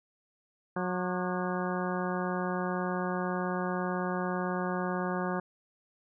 harmonic tone with a mistuned harmonic, 181.8 Hz, F#3, 30 cents flat, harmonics 1 / 2 / 3 / 4 / 5 / 6 / 7 / 8 / 9, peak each -33 / -36 / -38 / -39 / -40 / -41 / -41 / -42 / -43 dBFS, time 0.76-5.4 s, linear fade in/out 5 ms, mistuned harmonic 7, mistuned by -92 cents, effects none

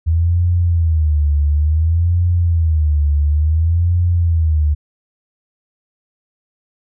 sine tone with vibrato, 80 Hz, D#2, 49 cents sharp, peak -11 dBFS, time 0.06-4.75 s, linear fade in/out 20 ms, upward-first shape sine, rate 0.57 Hz, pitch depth 160 cents each way, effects none

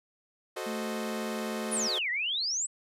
sawtooth chord, F# diminished seventh, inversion none, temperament equal, 370 / 440 / 523.3 / 622.3 Hz, F#4 / A4 / C5 / Eb5, 0 / 0 / 0 / 0 cents, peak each -35 / -36 / -36 / -36 dBFS, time 0.56-1.99 s, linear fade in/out 10 ms
sine tone, 220 Hz, A3, in tune, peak -35 dBFS, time 0.66-1.88 s, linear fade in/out 10 ms
sine exponential two-way sweep, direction down then up, 10610 to 1864.7 to 8180 Hz, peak -28 dBFS, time 1.71-2.67 s, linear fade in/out 20 ms, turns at 2.1 s
effects resampled to 32000 Hz

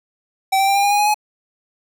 square tone with pitch steps, 771 / 780.9 / 790.8 / 801 / 811.2 / 821.6 / 832.1 / 842.7 Hz, G5 / G5 / G5 / G5 / G#5 / G#5 / G#5 / G#5, -29 / -7 / +15 / +37 / -41 / -19 / +3 / +25 cents, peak -14 dBFS, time 0.52-1.144 s, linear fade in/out 10 ms, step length 78 ms, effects none

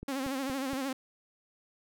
click train, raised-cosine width 3 ms, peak -28 dBFS, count 4, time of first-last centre 0.03-0.733 s, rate 4.27 Hz
sawtooth tone with vibrato, 268.6 Hz, C4, 46 cents sharp, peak -28 dBFS, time 0.08-0.93 s, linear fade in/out 5 ms, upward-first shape sine, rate 13 Hz, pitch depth 74 cents each way
effects none

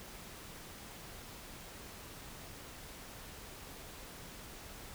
silence, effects pink hiss -50 dBFS RMS until 4.94 s

